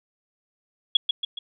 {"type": "tone with echo", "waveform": "sine", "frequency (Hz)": 3342, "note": "G#7", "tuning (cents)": 10, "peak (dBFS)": -12, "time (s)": [0.95, 0.97], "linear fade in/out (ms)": 5, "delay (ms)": 140, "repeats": 3, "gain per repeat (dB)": -6, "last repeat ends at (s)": 1.39, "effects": []}